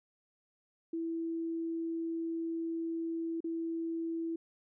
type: tone with dropouts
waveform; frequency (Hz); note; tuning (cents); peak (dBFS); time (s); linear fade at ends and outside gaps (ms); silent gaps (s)
sine; 330; E4; +2; -33; 0.93-4.36; 5; 3.405-3.442
effects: none